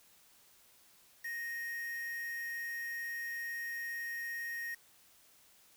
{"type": "tone with quantisation", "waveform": "triangle", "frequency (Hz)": 1864.7, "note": "A#6", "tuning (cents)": 0, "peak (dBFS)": -36, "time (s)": [1.24, 4.75], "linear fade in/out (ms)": 10, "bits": 8, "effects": ["white hiss -64 dBFS RMS until 5.76 s"]}